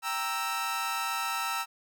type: chord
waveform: sawtooth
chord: E diminished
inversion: first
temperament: equal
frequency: 784 / 932.3 / 1318.5 Hz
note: G5 / Bb5 / E6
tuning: 0 / 0 / 0 cents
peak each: -34 / -31 / -28 dBFS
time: 0.02-1.66 s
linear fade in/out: 50 ms
effects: none